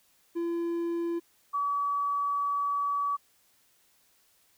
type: tone pair in turn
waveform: triangle / sine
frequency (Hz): 339.4 / 1141.6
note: F4 / D6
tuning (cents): -49 / -49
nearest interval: octave + major sixth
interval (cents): 2100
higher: second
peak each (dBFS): -26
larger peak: neither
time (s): 0.35-1.2 / 1.53-3.17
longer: second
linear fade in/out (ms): 20
effects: white hiss -66 dBFS RMS until 4.57 s